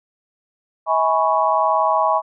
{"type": "chord", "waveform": "sine", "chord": "C# minor seventh", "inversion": "first", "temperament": "equal with one note detuned", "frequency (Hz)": [642.7, 830.6, 987.8, 1108.7], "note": ["E5", "G#5", "B5", "C#6"], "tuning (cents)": [-44, 0, 0, 0], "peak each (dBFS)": -20, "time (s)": [0.86, 2.22], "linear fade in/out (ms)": 50, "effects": []}